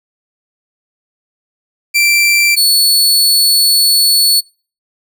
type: tone pair in turn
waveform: sawtooth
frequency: 2349 / 4420 Hz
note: D7 / C#8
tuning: 0 / -6 cents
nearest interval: major seventh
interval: 1094 cents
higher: second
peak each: -5 dBFS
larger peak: neither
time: 1.94-2.56 / 2.56-4.41 s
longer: second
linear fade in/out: 20 ms
effects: noise-tail reverb RT60 0.4 s tail -26 dB re dry